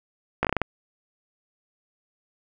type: slowing click train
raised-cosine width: 0.5 ms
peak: -7 dBFS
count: 7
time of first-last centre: 0.43-0.617 s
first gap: 17 ms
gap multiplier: 1.24
effects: none